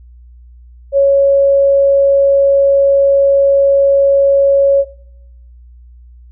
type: tone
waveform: sine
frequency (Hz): 554.4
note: C#5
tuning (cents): 0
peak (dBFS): -6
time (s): 0.92-4.85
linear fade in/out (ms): 50
effects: noise-tail reverb RT60 0.8 s tail -19 dB re dry + added 60 Hz sine -36 dBFS peak until 6.31 s